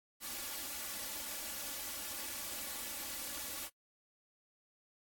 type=noise with comb filter; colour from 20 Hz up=white; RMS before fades=-42 dBFS; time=0.2-3.7 s; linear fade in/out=50 ms; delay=3.5 ms; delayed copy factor=+1; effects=noise-tail reverb RT60 0.1 s tail -24 dB re dry + AAC 64 kbps